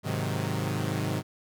sawtooth chord, Ab dominant seventh, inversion none, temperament equal, 103.83 / 130.81 / 155.56 / 185 Hz, Ab2 / C3 / Eb3 / Gb3, 0 / 0 / 0 / 0 cents, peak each -28 / -29 / -29 / -32 dBFS, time 0.03-1.23 s, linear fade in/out 50 ms, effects none

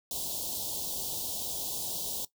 white band-stop noise, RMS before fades -35 dBFS, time 0.11-2.25 s, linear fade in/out 2 ms, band 910 to 3200 Hz, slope 48 dB/octave, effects noise-tail reverb RT60 0.1 s tail -17 dB re dry

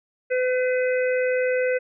harmonic tone, 506 Hz, B4, 42 cents sharp, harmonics 1 / 3 / 4 / 5, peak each -20 / -30 / -32 / -34 dBFS, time 0.3-1.79 s, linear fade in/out 20 ms, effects none

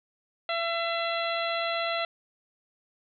harmonic tone, 673 Hz, E5, 36 cents sharp, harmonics 1 / 2 / 3 / 4 / 5 / 6, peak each -30 / -33 / -35 / -36 / -37 / -38 dBFS, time 0.49-2.05 s, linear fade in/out 2 ms, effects none

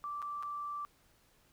sine tone with dropouts, 1169 Hz, D6, 8 cents flat, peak -37 dBFS, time 0.04-0.85 s, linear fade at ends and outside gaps 0 ms, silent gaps 0.219-0.225 / 0.426-0.432 s, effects pink hiss -68 dBFS RMS until 1.52 s

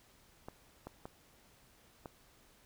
clicks, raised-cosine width 1 ms, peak -30 dBFS, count 4, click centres 0.485 / 0.87 / 1.055 / 2.058 s, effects pink hiss -65 dBFS RMS until 2.65 s

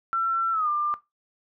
sine tone with pitch glide, 1348 to 1194 Hz, E6 to D6, +38 to +28 cents, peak -22 dBFS, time 0.13-0.94 s, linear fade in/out 0 ms, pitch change -210 cents, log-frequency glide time 0.52-0.69 s, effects noise-tail reverb RT60 0.2 s tail -17 dB re dry

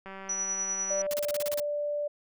click train, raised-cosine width 0.5 ms, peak -28 dBFS, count 195, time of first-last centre 0.06-1.065 s, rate 193 Hz
sine tone with tremolo, 5880 Hz, F#8, 12 cents flat, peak -27 dBFS, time 0.29-1.02 s, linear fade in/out 5 ms, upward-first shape triangle, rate 10 Hz, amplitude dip 45%
sine tone, 587.3 Hz, D5, in tune, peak -28 dBFS, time 0.9-2.08 s, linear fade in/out 10 ms
white noise bursts, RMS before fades -35 dBFS, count 9, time 1.11-1.599 s, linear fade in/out 0 ms, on 25 ms, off 33 ms
effects none

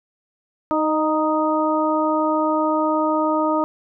harmonic tone with a mistuned harmonic, 311.1 Hz, D#4, in tune, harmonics 1 / 2 / 3 / 4, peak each -21 / -22 / -23 / -24 dBFS, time 0.71-3.64 s, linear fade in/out 0 ms, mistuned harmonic 2, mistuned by -16 cents, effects none

